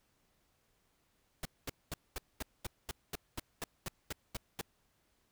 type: noise bursts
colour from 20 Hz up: pink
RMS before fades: -39 dBFS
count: 14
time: 1.43-4.612 s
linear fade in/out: 2 ms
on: 23 ms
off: 220 ms
effects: pink hiss -75 dBFS RMS until 5.31 s